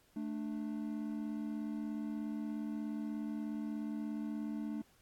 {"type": "tone pair together", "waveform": "triangle", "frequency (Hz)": [219, 295.8], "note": ["A3", "D4"], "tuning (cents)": [-8, 13], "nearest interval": "perfect fourth", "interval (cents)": 521, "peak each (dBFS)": [-37, -39], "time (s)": [0.16, 4.82], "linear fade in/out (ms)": 5, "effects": ["pink hiss -69 dBFS RMS until 5.01 s", "AAC 64 kbps"]}